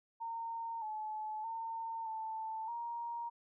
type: tone with pitch steps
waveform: sine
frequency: 917 / 861 / 908 / 884 / 939 Hz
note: A#5 / A5 / A#5 / A5 / A#5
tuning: -29 / -38 / -46 / +8 / +12 cents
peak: -38 dBFS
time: 0.2-3.3 s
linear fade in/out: 20 ms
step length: 620 ms
effects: none